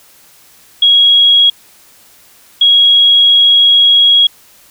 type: tone pair in turn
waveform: sine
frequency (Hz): 3309 / 3309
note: G#7 / G#7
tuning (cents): -7 / -7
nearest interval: unison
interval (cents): 0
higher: neither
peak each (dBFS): -4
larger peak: neither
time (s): 0.82-1.5 / 2.61-4.27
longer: second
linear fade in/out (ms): 5
effects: white hiss -44 dBFS RMS until 4.7 s